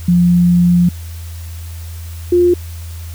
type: tone pair in turn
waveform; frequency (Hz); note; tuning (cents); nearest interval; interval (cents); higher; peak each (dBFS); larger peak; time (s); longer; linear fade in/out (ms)
sine; 175.5 / 352.8; F3 / F4; +9 / +18; octave; 1209; second; -7; neither; 0.08-0.89 / 2.32-2.54; first; 5
effects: added 83 Hz sine -25 dBFS peak until 3.14 s + white hiss -39 dBFS RMS until 3.14 s